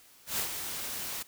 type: noise with ADSR envelope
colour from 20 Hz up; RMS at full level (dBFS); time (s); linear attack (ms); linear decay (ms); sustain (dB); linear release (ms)
white; -30; 0.26-1.23; 120; 100; -7; 9
effects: white hiss -58 dBFS RMS until 1.27 s